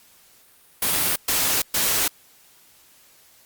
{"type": "noise bursts", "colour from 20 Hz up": "white", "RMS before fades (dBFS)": -21, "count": 3, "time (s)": [0.82, 2.08], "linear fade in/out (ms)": 5, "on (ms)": 340, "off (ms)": 120, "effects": ["white hiss -54 dBFS RMS until 3.45 s", "Opus 48 kbps"]}